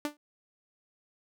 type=tone with exponential decay; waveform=sawtooth; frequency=295.3 Hz; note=D4; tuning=10 cents sharp; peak=-23 dBFS; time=0.05-0.17 s; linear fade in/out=1 ms; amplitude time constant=24 ms; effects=none